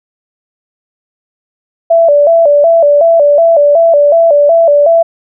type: tone with vibrato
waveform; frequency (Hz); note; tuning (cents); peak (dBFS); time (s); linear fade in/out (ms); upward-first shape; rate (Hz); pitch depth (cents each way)
sine; 622.3; D#5; 0; -3; 1.9-5.03; 10; square; 2.7; 120
effects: none